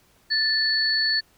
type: tone pair together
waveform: sine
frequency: 1760 / 4435 Hz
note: A6 / C#8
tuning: 0 / 0 cents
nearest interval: octave + major third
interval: 1600 cents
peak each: -24 / -21 dBFS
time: 0.3-1.21 s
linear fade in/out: 20 ms
effects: pink hiss -60 dBFS RMS until 1.37 s